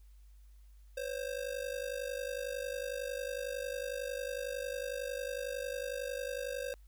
square ring-modulated tone, 529 Hz, C5, 19 cents sharp, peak -34 dBFS, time 0.97-6.74 s, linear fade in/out 0 ms, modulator 25.5 Hz, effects added 50 Hz sine -54 dBFS peak until 6.87 s + white hiss -74 dBFS RMS until 6.87 s

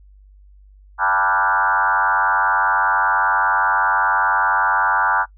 sine tone with frequency modulation, 1174.7 Hz, D6, in tune, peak -14 dBFS, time 0.98-5.26 s, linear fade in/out 50 ms, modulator 94.9 Hz, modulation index 4, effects noise-tail reverb RT60 0.1 s tail -21 dB re dry + added 49 Hz sine -44 dBFS peak until 5.37 s

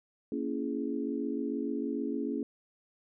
sine chord, A# half-diminished seventh, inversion none, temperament just, 233.1 / 279.7 / 335.6 / 419.5 Hz, A#3 / C#4 / E4 / G#4, 0 / +16 / +31 / +17 cents, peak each -36 / -34 / -38 / -38 dBFS, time 0.32-2.43 s, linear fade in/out 2 ms, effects none

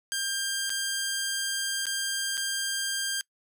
10% pulse tone with dropouts, 1595 Hz, G6, 30 cents sharp, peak -19 dBFS, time 0.12-3.21 s, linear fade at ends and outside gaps 0 ms, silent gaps 0.695-0.702 / 1.856-1.867 / 2.371-2.377 s, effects noise-tail reverb RT60 0.1 s tail -25 dB re dry

